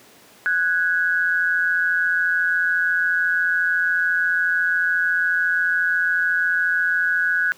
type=tone pair together; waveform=sine; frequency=1480 / 1654.1 Hz; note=F#6 / G#6; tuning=0 / -7 cents; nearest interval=major second; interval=193 cents; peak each=-19 / -21 dBFS; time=0.46-7.52 s; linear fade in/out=0 ms; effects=pink hiss -49 dBFS RMS until 7.57 s + high-pass 200 Hz 12 dB/octave